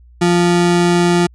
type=ring-modulated tone; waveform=square; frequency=261.6 Hz; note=C4; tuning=in tune; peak=-8 dBFS; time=0.21-1.27 s; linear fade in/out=10 ms; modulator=87.6 Hz; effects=added 60 Hz sine -41 dBFS peak until 1.34 s + resampled to 22050 Hz